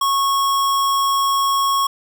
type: tone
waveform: square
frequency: 1100 Hz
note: C#6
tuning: 14 cents flat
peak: -16 dBFS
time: 0.01-1.87 s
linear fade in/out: 5 ms
effects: none